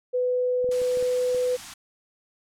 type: tone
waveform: sine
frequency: 499 Hz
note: B4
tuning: 18 cents sharp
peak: -21 dBFS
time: 0.13-1.57 s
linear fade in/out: 20 ms
type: clicks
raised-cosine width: 2 ms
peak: -28 dBFS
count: 6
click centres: 0.644 / 0.69 / 0.817 / 0.972 / 1.026 / 1.347 s
type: band-stop noise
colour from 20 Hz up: white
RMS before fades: -39 dBFS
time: 0.71-1.74 s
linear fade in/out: 5 ms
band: 330 to 660 Hz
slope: 96 dB/octave
effects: low-pass 9000 Hz 12 dB/octave